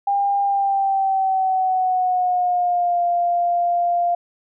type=tone with pitch glide; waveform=sine; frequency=801 to 697.3 Hz; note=G5 to F5; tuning=+37 to -3 cents; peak=-16 dBFS; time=0.07-4.15 s; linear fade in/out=5 ms; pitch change=-240 cents; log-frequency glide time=0.42-3.02 s; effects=none